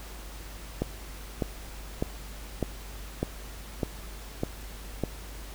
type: click train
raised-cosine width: 2 ms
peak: -13 dBFS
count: 8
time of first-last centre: 0.82-5.037 s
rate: 1.66 Hz
effects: added 50 Hz sine -41 dBFS peak until 5.54 s + pink hiss -46 dBFS RMS until 5.54 s